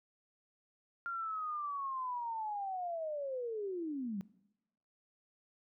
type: linear sweep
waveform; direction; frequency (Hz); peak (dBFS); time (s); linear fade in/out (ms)
sine; down; 1396.9 to 185.2; -36; 1.06-4.21; 0
effects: noise-tail reverb RT60 0.9 s tail -21 dB re dry